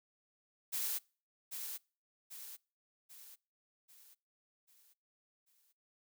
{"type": "noise with echo", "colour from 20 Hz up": "blue", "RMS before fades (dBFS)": -37, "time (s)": [0.72, 0.99], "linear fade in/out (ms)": 20, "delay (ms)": 790, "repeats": 6, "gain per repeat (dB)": -6, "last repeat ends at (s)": 5.73, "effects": ["noise-tail reverb RT60 0.4 s tail -26 dB re dry"]}